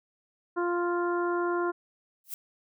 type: harmonic tone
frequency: 349.2 Hz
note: F4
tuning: in tune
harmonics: 1 / 2 / 3 / 4 / 5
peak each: -27 / -36 / -33 / -35 / -49 dBFS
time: 0.56-1.72 s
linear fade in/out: 20 ms
type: noise with exponential growth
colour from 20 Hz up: violet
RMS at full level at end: -31 dBFS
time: 2.24-2.34 s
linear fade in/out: 2 ms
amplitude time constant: 21 ms
effects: none